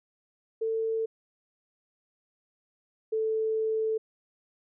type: tone pair in turn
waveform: sine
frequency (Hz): 447 / 440.1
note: A4 / A4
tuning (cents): +27 / 0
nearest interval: unison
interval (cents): 27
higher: first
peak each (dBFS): -26 / -25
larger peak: second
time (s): 0.61-1.06 / 3.12-3.98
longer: second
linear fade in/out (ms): 10
effects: none